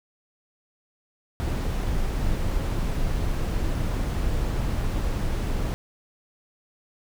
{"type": "noise", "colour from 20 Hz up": "brown", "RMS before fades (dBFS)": -25, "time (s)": [1.4, 5.74], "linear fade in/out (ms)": 0, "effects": []}